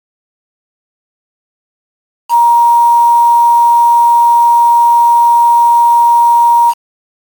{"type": "tone with quantisation", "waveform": "sine", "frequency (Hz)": 943, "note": "A#5", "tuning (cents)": 20, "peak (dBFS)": -4, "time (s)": [2.29, 6.74], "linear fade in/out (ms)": 50, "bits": 4, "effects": ["AAC 64 kbps"]}